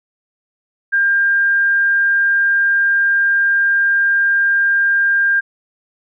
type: tone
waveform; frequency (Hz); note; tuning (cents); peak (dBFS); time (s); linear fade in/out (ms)
sine; 1600; G6; +35; -11; 0.92-5.41; 20
effects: none